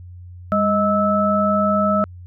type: tone cluster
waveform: sine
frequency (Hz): 202.8 / 628 / 1307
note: G#3 / D#5 / E6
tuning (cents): -41 / +16 / -15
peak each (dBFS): -19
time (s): 0.52-2.04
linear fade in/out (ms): 0
effects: added 89 Hz sine -35 dBFS peak until 2.26 s